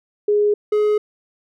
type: tone pair in turn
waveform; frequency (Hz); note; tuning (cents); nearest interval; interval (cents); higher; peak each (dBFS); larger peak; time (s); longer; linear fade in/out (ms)
sine / triangle; 415.3 / 421.3; G#4 / G#4; 0 / +25; unison; 25; second; -13 / -12; second; 0.28-0.54 / 0.72-0.98; neither; 5
effects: none